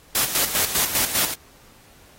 white noise with tremolo, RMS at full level -20 dBFS, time 0.15-1.34 s, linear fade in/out 2 ms, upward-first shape square, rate 5 Hz, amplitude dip 60%, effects pink hiss -52 dBFS RMS until 2.18 s + AAC 48 kbps

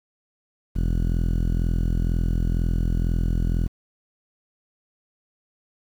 sawtooth tone with low-pass filter, 42.07 Hz, E1, 36 cents sharp, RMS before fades -22 dBFS, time 0.75-3.68 s, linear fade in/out 20 ms, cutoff 230 Hz, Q 1.1, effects 8-bit

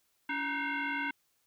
sine tone with frequency modulation, 282.9 Hz, C#4, 35 cents sharp, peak -31 dBFS, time 0.29-1.11 s, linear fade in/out 5 ms, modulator 614 Hz, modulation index 3.7, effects white hiss -74 dBFS RMS until 1.46 s

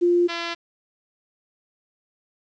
sine / 5% pulse tone pair in turn, 349.7 / 339.2 Hz, F4 / E4, +2 / +50 cents, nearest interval minor second, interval 52 cents, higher first, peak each -15 dBFS, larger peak neither, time 0.01-0.28 / 0.28-0.55 s, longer neither, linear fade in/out 20 ms, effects resampled to 16000 Hz + 9-bit

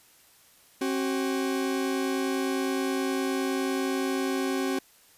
40% pulse tone pair together, 268.8 / 378.3 Hz, C4 / F#4, +47 / +38 cents, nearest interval tritone, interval 591 cents, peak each -27 / -29 dBFS, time 0.81-4.79 s, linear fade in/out 5 ms, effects white hiss -58 dBFS RMS until 5.17 s + resampled to 32000 Hz

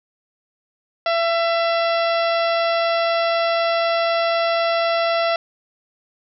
harmonic tone with a mistuned harmonic, 672 Hz, E5, 33 cents sharp, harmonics 1 / 2 / 3 / 4 / 5 / 6 / 7 / 8, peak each -18 / -24 / -28 / -30 / -32 / -34 / -35 / -36 dBFS, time 1.06-5.36 s, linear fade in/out 2 ms, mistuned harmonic 3, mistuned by -17 cents, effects none

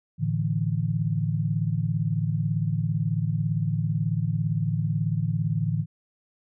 sine chord, A suspended fourth, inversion none, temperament equal, 110 / 146.83 / 164.81 Hz, A2 / D3 / E3, 0 / 0 / 0 cents, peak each -27 dBFS, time 0.18-5.86 s, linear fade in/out 50 ms, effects none

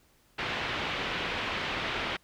white low-pass noise, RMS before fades -33 dBFS, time 0.38-2.17 s, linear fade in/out 10 ms, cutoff 3200 Hz, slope 24 dB/octave, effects pink hiss -65 dBFS RMS until 2.23 s

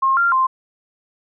sine tone with pitch steps, 1070 / 1388 / 1047 Hz, C6 / F6 / C6, +38 / -11 / +1 cents, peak -13 dBFS, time 0.02-0.47 s, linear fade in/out 10 ms, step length 150 ms, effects none

